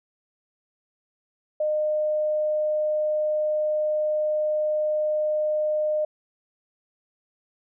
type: tone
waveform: sine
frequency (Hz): 610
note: D#5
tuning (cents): -34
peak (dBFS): -21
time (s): 1.6-6.05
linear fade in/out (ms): 5
effects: none